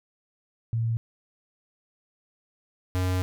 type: tone pair in turn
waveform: sine / square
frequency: 114.5 / 91.93 Hz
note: A#2 / F#2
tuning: -31 / -11 cents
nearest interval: major third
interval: 380 cents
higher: first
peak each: -23 / -24 dBFS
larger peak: first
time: 0.73-0.97 / 2.95-3.22 s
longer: second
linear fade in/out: 0 ms
effects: none